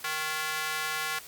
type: tone with high-pass filter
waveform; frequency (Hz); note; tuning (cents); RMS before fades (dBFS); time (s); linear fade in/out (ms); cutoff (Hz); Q
square; 155.56; D#3; 0; -32; 0.04-1.19; 5; 1400; 1.3
effects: white hiss -47 dBFS RMS until 1.27 s + Opus 48 kbps